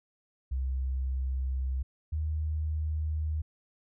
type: tone pair in turn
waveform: sine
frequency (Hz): 65.41 / 77.38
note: C2 / D#2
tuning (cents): 0 / -9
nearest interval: minor third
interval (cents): 291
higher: second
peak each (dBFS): -28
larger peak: neither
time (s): 0.51-1.83 / 2.12-3.42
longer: first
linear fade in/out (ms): 10
effects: none